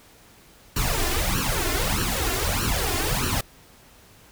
pink noise with flanger, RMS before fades -24 dBFS, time 0.76-3.41 s, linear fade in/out 5 ms, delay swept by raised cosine 0.69 to 2.89 ms, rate 1.6 Hz, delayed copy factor +0.85, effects pink hiss -52 dBFS RMS until 4.31 s

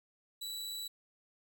sawtooth tone, 3941 Hz, B7, 4 cents flat, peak -36 dBFS, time 0.41-0.88 s, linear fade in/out 10 ms, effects none

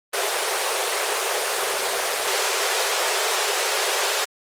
pink high-pass noise, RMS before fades -22 dBFS, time 0.13-4.25 s, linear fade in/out 10 ms, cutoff 380 Hz, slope 96 dB/octave, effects low-pass 11000 Hz 12 dB/octave + Opus 24 kbps

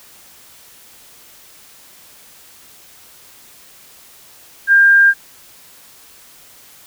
sine tone, 1600 Hz, G6, 35 cents sharp, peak -6 dBFS, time 4.67-5.14 s, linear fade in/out 50 ms, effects white hiss -44 dBFS RMS until 6.86 s

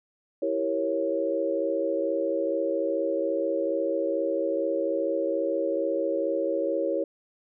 sine chord, E diminished seventh, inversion none, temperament equal with one note detuned, 329.6 / 392 / 466.2 / 550.5 Hz, E4 / G4 / Bb4 / Db5, 0 / 0 / 0 / -12 cents, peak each -30 / -32 / -31 / -27 dBFS, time 0.42-7.04 s, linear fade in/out 5 ms, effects none

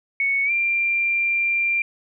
sine tone with pitch glide, 2217 to 2376 Hz, C#7 to D7, 0 to +20 cents, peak -18 dBFS, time 0.2-1.82 s, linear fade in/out 2 ms, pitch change +120 cents, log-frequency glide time 0.45-0.51 s, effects none

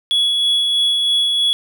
triangle tone with tremolo, 3375 Hz, G#7, 27 cents sharp, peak -11 dBFS, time 0.11-1.53 s, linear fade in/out 0 ms, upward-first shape sine, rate 3.1 Hz, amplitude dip 25%, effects none

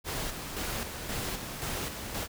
pink noise with tremolo, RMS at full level -34 dBFS, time 0.04-2.28 s, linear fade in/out 50 ms, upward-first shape square, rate 1.9 Hz, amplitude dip 45%, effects none

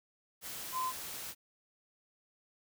sine tone in noise, 1028 Hz, C6, 31 cents flat, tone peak -32 dBFS, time 0.72-0.93 s, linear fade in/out 50 ms, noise white, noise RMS -43 dBFS, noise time 0.41-1.35 s, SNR +8 dB, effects none

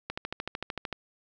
click train, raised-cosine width 0.3 ms, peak -17 dBFS, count 12, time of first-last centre 0.1-0.927 s, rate 13.3 Hz, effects none

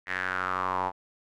square tone with band-pass filter sweep, 46.25 Hz, F#1, in tune, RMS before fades -30 dBFS, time 0.06-0.92 s, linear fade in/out 50 ms, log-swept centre 1900 to 880 Hz, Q 5, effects none

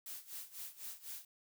blue noise with tremolo, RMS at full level -45 dBFS, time 0.06-1.25 s, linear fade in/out 2 ms, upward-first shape sine, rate 4 Hz, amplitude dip 85%, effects none

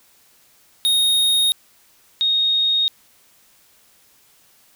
square / sine tone pair in turn, 3725 / 3725 Hz, A#7 / A#7, -2 / -2 cents, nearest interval unison, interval 0 cents, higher neither, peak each -15 dBFS, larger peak neither, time 0.85-1.52 / 2.21-2.88 s, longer neither, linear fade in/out 0 ms, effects white hiss -55 dBFS RMS until 4.75 s

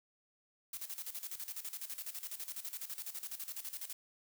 blue noise with tremolo, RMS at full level -42 dBFS, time 0.73-3.93 s, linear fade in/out 5 ms, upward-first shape square, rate 12 Hz, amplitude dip 75%, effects none

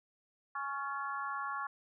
harmonic tone with a mistuned harmonic, 277.2 Hz, C#4, in tune, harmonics 3 / 4 / 5 / 6, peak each -44 / -38 / -41 / -45 dBFS, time 0.55-1.67 s, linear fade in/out 5 ms, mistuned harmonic 6, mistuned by +48 cents, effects none

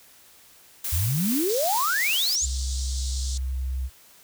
blue noise with tremolo, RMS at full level -28 dBFS, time 0.84-2.36 s, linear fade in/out 5 ms, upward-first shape triangle, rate 2.5 Hz, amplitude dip 35%
sine exponential sweep, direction up, 73.42 to 7459 Hz, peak -22 dBFS, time 0.92-2.46 s, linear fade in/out 10 ms
white band-pass noise, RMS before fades -36 dBFS, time 1.49-3.38 s, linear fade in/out 5 ms, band 3600 to 8300 Hz, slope 48 dB/octave
sine tone with vibrato, 64.9 Hz, C2, 13 cents flat, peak -25 dBFS, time 2.41-3.9 s, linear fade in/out 50 ms, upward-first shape sine, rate 11 Hz, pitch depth 10 cents each way
effects white hiss -53 dBFS RMS until 4.23 s

